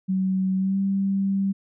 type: tone with pitch glide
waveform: sine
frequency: 188.8 to 195.46 Hz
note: F#3 to G3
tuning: +35 to -5 cents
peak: -20 dBFS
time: 0.08-1.53 s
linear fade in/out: 20 ms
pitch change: +60 cents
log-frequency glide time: 0.57-0.78 s
effects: none